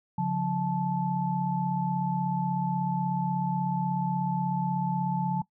sine tone cluster, 142.3 / 178.7 / 872 Hz, C#3 / F3 / A5, +46 / +40 / -16 cents, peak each -31 / -28 / -30 dBFS, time 0.18-5.42 s, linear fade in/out 5 ms, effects noise-tail reverb RT60 0.1 s tail -19 dB re dry

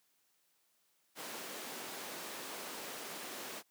pink high-pass noise, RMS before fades -45 dBFS, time 1.15-3.63 s, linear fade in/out 50 ms, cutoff 290 Hz, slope 12 dB/octave, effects white hiss -75 dBFS RMS until 3.7 s + high-pass 150 Hz 12 dB/octave

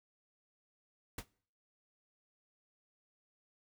pink noise with exponential decay, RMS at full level -36 dBFS, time 1.18-1.26 s, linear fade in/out 5 ms, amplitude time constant 17 ms, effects noise-tail reverb RT60 0.5 s tail -22 dB re dry

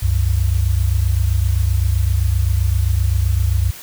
sine tone pair together, 66.9 / 94.61 Hz, C2 / F#2, +39 / +39 cents, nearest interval tritone, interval 600 cents, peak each -16 dBFS, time 0.02-3.71 s, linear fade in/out 10 ms, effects white hiss -36 dBFS RMS until 3.82 s

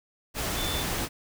sine tone in noise, 3520 Hz, A7, in tune, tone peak -33 dBFS, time 0.55-0.85 s, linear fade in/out 50 ms, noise pink, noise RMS -30 dBFS, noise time 0.34-1.09 s, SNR -6 dB, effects none

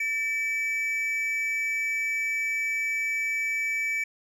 triangle tone pair together, 1804 / 2300 Hz, A6 / D7, +43 / -37 cents, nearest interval major third, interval 420 cents, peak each -35 / -24 dBFS, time 0-4.04 s, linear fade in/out 5 ms, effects none

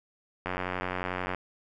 click train, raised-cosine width 0.5 ms, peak -16 dBFS, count 82, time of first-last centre 0.46-1.347 s, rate 91.3 Hz, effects none

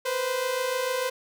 sawtooth tone pair together, 490.3 / 517 Hz, B4 / C5, -13 / -21 cents, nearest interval minor second, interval 92 cents, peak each -27 / -23 dBFS, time 0.05-1.1 s, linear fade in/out 10 ms, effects none

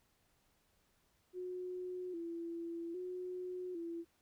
sine tone with vibrato, 350 Hz, F4, 4 cents sharp, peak -40 dBFS, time 1.33-4.05 s, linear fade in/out 50 ms, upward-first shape square, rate 0.62 Hz, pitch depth 67 cents each way, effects pink hiss -75 dBFS RMS until 4.21 s

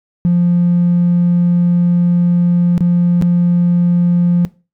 triangle tone with dropouts, 174.61 Hz, F3, in tune, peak -5 dBFS, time 0.25-4.45 s, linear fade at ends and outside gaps 0 ms, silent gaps 2.779-2.807 / 3.214-3.223 s, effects noise-tail reverb RT60 0.3 s tail -22 dB re dry + tanh soft clip ceiling -6 dBFS

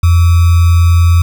sine tone with sample-and-hold, 85.3 Hz, F2, 40 cents flat, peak -4 dBFS, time 0.03-1.22 s, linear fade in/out 5 ms, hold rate 1225 Hz, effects none

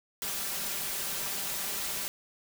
white noise with comb filter, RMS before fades -34 dBFS, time 0.22-2.08 s, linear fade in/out 0 ms, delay 5.1 ms, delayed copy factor +0.6, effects none

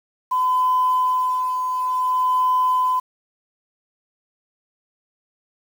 sine tone with tremolo, 1013 Hz, B5, 44 cents sharp, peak -14 dBFS, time 0.31-3 s, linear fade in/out 10 ms, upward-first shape sine, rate 0.56 Hz, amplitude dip 50%, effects tanh soft clip ceiling -11 dBFS + 7-bit

